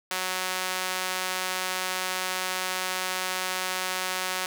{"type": "tone with high-pass filter", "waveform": "sawtooth", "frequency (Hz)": 185, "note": "F#3", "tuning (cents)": 0, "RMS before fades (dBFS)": -30, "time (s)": [0.11, 4.46], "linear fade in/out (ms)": 2, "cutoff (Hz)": 980, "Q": 0.54, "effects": []}